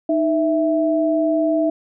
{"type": "tone pair together", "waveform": "sine", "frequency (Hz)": [310.5, 658], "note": ["D#4", "E5"], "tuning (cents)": [-3, -3], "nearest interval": "octave + minor second", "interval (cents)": 1300, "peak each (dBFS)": -18, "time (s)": [0.09, 1.7], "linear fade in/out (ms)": 5, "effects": []}